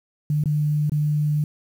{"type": "tone with dropouts", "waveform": "sine", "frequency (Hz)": 149.5, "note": "D3", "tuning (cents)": 31, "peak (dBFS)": -18, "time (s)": [0.3, 1.44], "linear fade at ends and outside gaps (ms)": 2, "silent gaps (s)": [[0.438, 0.457], [0.896, 0.919]], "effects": ["8-bit"]}